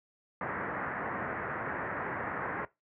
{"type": "low-pass noise", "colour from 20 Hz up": "white", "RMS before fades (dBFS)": -36, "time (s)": [0.41, 2.65], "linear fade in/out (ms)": 2, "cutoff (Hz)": 1900, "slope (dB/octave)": 48, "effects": ["noise-tail reverb RT60 0.2 s tail -19 dB re dry", "high-pass 100 Hz 12 dB/octave"]}